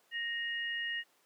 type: tone pair together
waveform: sine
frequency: 1864.7 / 2863 Hz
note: A#6 / F7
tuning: 0 / +42 cents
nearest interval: perfect fifth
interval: 742 cents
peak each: -35 / -39 dBFS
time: 0.11-1.04 s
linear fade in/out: 50 ms
effects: pink hiss -69 dBFS RMS until 1.25 s + high-pass 400 Hz 12 dB/octave